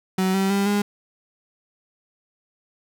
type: tone with pitch steps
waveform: 35% pulse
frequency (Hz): 187.8 / 193.19 / 198.74 / 204.4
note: F#3 / G3 / G3 / G#3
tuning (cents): +26 / -25 / +24 / -27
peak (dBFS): -17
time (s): 0.18-0.82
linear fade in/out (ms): 5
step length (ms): 160
effects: none